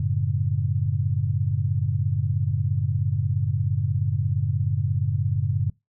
sine tone cluster, 94.6 / 111.5 / 140.6 Hz, F#2 / A2 / C#3, +39 / +23 / +25 cents, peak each -25 dBFS, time 0-5.7 s, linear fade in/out 5 ms, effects noise-tail reverb RT60 0.2 s tail -23 dB re dry

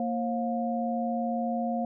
sine tone cluster, 232 / 536 / 710 Hz, A#3 / C5 / F5, -8 / +42 / +28 cents, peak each -29 / -35 / -31 dBFS, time 0-1.85 s, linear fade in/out 2 ms, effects none

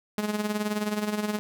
sawtooth tone with tremolo, 210.2 Hz, G#3, 21 cents sharp, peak -20 dBFS, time 0.18-1.39 s, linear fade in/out 0 ms, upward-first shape sine, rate 19 Hz, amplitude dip 65%, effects none

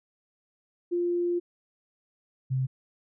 sine tone pair in turn, 349.2 / 130.8 Hz, F4 / C3, 0 / 0 cents, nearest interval octave + perfect fourth, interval 1700 cents, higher first, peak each -24 dBFS, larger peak neither, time 0.91-1.4 / 2.5-2.67 s, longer first, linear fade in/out 20 ms, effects none

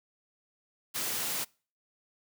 white high-pass noise, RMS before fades -33 dBFS, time 0.94-1.45 s, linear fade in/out 20 ms, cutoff 100 Hz, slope 96 dB/octave, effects noise-tail reverb RT60 0.4 s tail -26 dB re dry

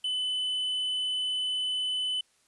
triangle tone, 3012 Hz, F#7, 30 cents sharp, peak -26 dBFS, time 0.04-2.21 s, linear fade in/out 5 ms, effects white hiss -67 dBFS RMS until 2.47 s + resampled to 24000 Hz

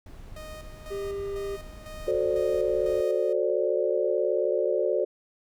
brown noise, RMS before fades -43 dBFS, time 0.06-3.01 s, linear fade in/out 2 ms
sawtooth tone with tremolo, 620 Hz, D#5, 6 cents flat, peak -37 dBFS, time 0.36-3.33 s, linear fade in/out 5 ms, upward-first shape square, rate 2 Hz, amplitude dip 60%
triangle tone, 397.9 Hz, G4, 26 cents sharp, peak -28 dBFS, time 0.9-1.57 s, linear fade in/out 20 ms
sine chord, D dominant seventh, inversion first, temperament just, 367.1 / 440.5 / 528.6 / 587.3 Hz, F#4 / A4 / C5 / D5, -14 / +2 / +18 / 0 cents, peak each -28 dBFS, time 2.07-5.05 s, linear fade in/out 10 ms
effects none

